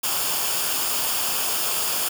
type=noise with comb filter; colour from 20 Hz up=white; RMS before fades=-24 dBFS; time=0.03-2.09 s; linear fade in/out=10 ms; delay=0.5 ms; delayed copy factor=-0.55; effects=none